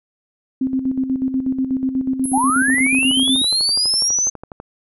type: tone with tremolo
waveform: sine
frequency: 262.4 Hz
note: C4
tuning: 5 cents sharp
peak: -15 dBFS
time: 0.61-3.42 s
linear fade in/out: 5 ms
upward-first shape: square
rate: 8.2 Hz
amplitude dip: 60%
type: tone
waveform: sine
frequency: 10610 Hz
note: E9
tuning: 10 cents sharp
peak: -24 dBFS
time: 2.24-4.08 s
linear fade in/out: 0 ms
type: linear sweep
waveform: sine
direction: up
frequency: 740 to 6280 Hz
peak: -15 dBFS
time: 2.33-4.3 s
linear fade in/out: 10 ms
type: click train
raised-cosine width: 1 ms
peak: -19 dBFS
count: 24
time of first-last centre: 2.7-4.601 s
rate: 12.1 Hz
effects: none